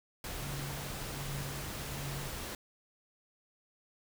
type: noise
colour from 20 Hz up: pink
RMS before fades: -41 dBFS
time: 0.24-2.55 s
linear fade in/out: 2 ms
type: tone with tremolo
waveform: sine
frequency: 139.8 Hz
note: C#3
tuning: 15 cents sharp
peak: -38 dBFS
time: 0.39-2.29 s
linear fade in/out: 10 ms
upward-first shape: triangle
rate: 1.3 Hz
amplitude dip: 85%
effects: none